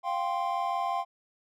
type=chord; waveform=triangle; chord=F suspended second; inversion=none; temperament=equal; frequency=698.5 / 784 / 1046.5 Hz; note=F5 / G5 / C6; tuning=0 / 0 / 0 cents; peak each=-30 dBFS; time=0.03-1.05 s; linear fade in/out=50 ms; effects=none